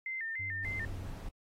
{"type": "tone with vibrato", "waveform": "sine", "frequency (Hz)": 1937, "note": "B6", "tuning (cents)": -34, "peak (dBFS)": -35, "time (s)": [0.06, 0.85], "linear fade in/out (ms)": 2, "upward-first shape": "square", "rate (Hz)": 3.4, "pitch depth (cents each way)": 120}
{"type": "tone", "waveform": "triangle", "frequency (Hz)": 94.6, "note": "F#2", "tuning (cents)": 39, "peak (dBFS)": -40, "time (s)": [0.39, 1.1], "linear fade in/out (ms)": 10}
{"type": "noise", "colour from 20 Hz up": "brown", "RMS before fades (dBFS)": -42, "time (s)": [0.64, 1.29], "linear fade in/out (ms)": 5}
{"effects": ["AAC 48 kbps"]}